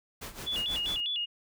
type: noise with tremolo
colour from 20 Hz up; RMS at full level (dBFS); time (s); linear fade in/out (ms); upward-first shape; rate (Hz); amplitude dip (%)
pink; -39; 0.21-1.01; 10; sine; 6.1; 80
type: tone with vibrato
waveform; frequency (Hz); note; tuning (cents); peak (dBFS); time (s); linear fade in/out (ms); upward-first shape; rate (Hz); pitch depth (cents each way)
sine; 3136; G7; 0; -29; 0.46-1.26; 20; square; 5; 160
effects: none